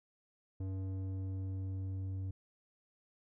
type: tone with low-pass filter sweep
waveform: square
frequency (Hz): 95.2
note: F#2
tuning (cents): +50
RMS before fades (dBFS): -39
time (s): 0.6-2.31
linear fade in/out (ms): 5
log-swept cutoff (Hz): 390 to 210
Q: 0.76
effects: none